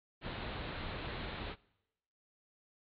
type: low-pass noise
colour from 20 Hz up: pink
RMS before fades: -42 dBFS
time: 0.21-1.56 s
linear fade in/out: 50 ms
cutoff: 4200 Hz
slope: 96 dB/octave
effects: noise-tail reverb RT60 0.9 s tail -23 dB re dry + AAC 64 kbps